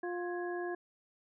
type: harmonic tone with a mistuned harmonic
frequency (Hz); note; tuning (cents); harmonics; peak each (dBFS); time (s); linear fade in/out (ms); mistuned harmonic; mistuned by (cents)
352.7; F4; +17; 1 / 2 / 3 / 5; -36 / -42 / -49 / -44; 0.03-0.75; 5; 5; -99
effects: none